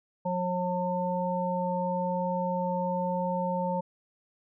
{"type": "harmonic tone", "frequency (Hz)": 180.1, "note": "F#3", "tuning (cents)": -46, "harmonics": [1, 3, 5], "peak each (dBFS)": [-31, -31, -31], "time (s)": [0.25, 3.81], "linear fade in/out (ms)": 10, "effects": []}